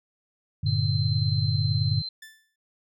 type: chord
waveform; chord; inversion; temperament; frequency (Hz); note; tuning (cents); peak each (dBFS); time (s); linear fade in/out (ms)
sine; G minor; none; equal; 98 / 116.54 / 146.83; G2 / Bb2 / D3; 0 / 0 / 0; -26; 0.63-2.02; 10
type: tone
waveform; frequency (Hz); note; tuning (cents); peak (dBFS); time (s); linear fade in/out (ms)
sine; 4102; C8; -35; -31; 0.66-2.09; 5
type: tone with exponential decay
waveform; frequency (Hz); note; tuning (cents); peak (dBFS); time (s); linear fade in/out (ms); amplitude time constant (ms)
sawtooth; 1760; A6; 0; -36; 2.22-2.56; 5; 72
effects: none